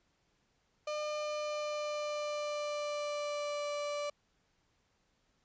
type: tone with pitch glide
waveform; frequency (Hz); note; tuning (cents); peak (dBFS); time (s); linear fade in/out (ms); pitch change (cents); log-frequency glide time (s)
35% pulse; 602 to 584.2; D5 to D5; +43 to -9; -33; 0.87-4.1; 5; -52; 1.1-3.69
effects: pink hiss -75 dBFS RMS until 5.44 s + resampled to 16000 Hz